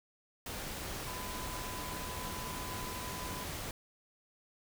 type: tone in noise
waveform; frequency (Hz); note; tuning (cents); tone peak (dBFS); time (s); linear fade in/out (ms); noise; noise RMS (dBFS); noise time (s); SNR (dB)
sine; 1004; B5; +28; -45; 1.07-3.44; 2; pink; -41; 0.46-3.71; -7
effects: none